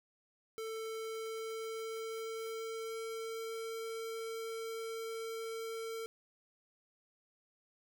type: tone with pitch glide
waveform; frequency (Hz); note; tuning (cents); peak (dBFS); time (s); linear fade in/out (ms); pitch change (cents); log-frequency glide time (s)
square; 444.6 to 451.6; A4 to A4; +18 to +45; -40; 0.58-6.06; 0; +27; 0.87-3.65
effects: 12-bit